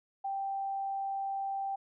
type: tone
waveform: sine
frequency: 784 Hz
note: G5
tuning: in tune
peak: -32 dBFS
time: 0.24-1.76 s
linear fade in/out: 10 ms
effects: none